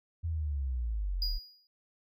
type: linear sweep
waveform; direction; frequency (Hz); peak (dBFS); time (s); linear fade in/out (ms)
sine; down; 85 to 34.65; -30; 0.23-1.39; 20
type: tone with exponential decay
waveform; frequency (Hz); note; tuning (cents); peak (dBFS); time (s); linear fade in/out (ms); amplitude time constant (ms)
triangle; 4891; D#8; -31; -28; 1.22-1.67; 1; 97
effects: none